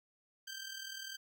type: tone with amplitude modulation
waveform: 15% pulse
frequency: 1568 Hz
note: G6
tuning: in tune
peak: -34 dBFS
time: 0.47-1.17 s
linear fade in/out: 10 ms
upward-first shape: sine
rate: 40.1 Hz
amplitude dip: 60%
effects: none